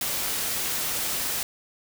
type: noise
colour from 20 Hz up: white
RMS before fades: -28 dBFS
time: 0.01-1.43 s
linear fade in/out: 2 ms
effects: none